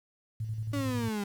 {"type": "tone with tremolo", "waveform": "sine", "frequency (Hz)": 109.9, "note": "A2", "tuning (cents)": -2, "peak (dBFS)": -30, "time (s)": [0.4, 1.09], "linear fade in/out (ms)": 5, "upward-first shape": "square", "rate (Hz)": 11, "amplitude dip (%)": 45}
{"type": "exponential sweep", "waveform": "35% pulse", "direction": "down", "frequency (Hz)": [289.5, 198.4], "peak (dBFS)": -29, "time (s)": [0.73, 1.24], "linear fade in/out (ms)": 5}
{"effects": ["10-bit"]}